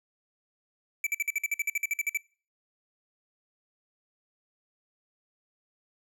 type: tone bursts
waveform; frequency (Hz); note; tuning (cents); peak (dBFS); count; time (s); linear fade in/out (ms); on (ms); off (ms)
square; 2317; D7; -24; -26; 15; 1.04-2.173; 2; 27; 52
effects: noise-tail reverb RT60 0.4 s tail -24 dB re dry

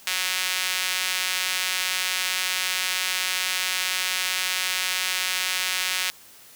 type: tone with high-pass filter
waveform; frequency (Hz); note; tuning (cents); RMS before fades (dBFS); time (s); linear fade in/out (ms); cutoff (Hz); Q
sawtooth; 184.5; F#3; -5; -26; 0.07-6.1; 0; 2400; 1.1
effects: white hiss -49 dBFS RMS until 6.55 s + high-pass 80 Hz 12 dB/octave

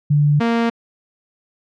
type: tone pair in turn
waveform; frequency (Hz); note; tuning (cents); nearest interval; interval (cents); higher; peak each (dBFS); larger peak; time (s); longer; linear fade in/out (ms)
sine / sawtooth; 146.83 / 232.1; D3 / A#3; 0 / -7; minor sixth; 793; second; -11; neither; 0.1-0.4 / 0.4-0.7; neither; 10
effects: low-pass 3000 Hz 12 dB/octave

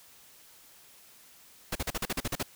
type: noise bursts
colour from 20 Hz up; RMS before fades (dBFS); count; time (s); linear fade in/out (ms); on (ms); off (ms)
pink; -31; 10; 1.72-2.429; 5; 34; 41
effects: white hiss -56 dBFS RMS until 2.55 s

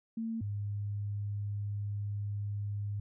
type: tone pair in turn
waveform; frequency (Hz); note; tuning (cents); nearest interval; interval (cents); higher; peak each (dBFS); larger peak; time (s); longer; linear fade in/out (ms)
sine; 225.8 / 102.4; A3 / G#2; +45 / -24; octave + major second; 1369; first; -33 / -33; neither; 0.17-0.41 / 0.41-3; second; 5
effects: none

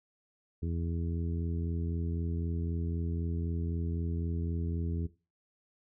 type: harmonic tone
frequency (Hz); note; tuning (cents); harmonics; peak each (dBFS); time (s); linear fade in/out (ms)
83.9; E2; +31; 1 / 2 / 3 / 4 / 5; -32 / -38 / -42 / -44 / -46; 0.62-5.07; 10
effects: noise-tail reverb RT60 0.3 s tail -17 dB re dry

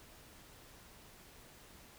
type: silence
effects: pink hiss -58 dBFS RMS until 1.98 s

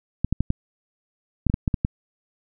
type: clicks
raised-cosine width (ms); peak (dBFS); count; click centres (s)
5; -8; 10; 0.246 / 0.326 / 0.406 / 0.504 / 1.467 / 1.499 / 1.541 / 1.678 / 1.742 / 1.849
effects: none

